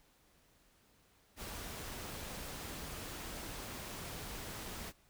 pink noise, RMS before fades -45 dBFS, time 1.36-4.93 s, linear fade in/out 50 ms, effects pink hiss -69 dBFS RMS until 5.09 s

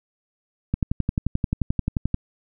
click train, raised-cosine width 5 ms, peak -9 dBFS, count 17, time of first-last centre 0.74-2.144 s, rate 11.4 Hz, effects none

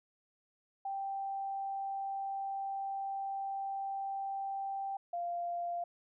sine tone pair in turn, 784 / 694 Hz, G5 / F5, 0 / -11 cents, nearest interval major second, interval 211 cents, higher first, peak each -35 / -34 dBFS, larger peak second, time 0.85-4.97 / 5.13-5.84 s, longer first, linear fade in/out 5 ms, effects none

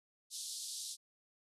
pink band-pass noise, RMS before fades -44 dBFS, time 0.3-0.97 s, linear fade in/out 50 ms, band 3700 to 11000 Hz, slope 48 dB/octave, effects resampled to 32000 Hz

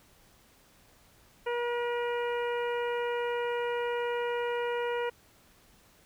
harmonic tone, 479.1 Hz, A#4, 47 cents sharp, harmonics 1 / 2 / 3 / 4 / 5 / 6, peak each -30 / -36 / -40 / -42 / -44 / -46 dBFS, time 1.46-5.1 s, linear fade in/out 10 ms, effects pink hiss -61 dBFS RMS until 6.05 s

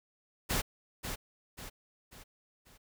pink noise with echo, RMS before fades -31 dBFS, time 0.49-0.62 s, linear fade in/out 20 ms, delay 540 ms, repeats 4, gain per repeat -7 dB, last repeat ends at 2.78 s, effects none

